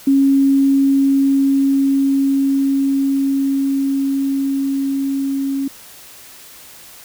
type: tone with level ramp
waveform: sine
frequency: 273.9 Hz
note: C#4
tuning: 21 cents flat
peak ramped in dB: -9 to -17 dBFS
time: 0.07-5.68 s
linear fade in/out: 5 ms
effects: white hiss -40 dBFS RMS until 7.04 s